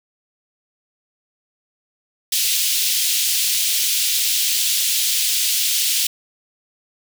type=high-pass noise; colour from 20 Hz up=pink; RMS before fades=-19 dBFS; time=2.32-6.07 s; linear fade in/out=5 ms; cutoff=3000 Hz; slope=24 dB/octave; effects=none